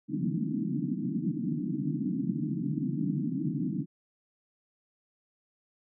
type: band-pass noise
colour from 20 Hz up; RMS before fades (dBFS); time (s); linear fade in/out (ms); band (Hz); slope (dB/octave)
pink; -31; 0.08-3.86; 50; 140 to 320; 96
effects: none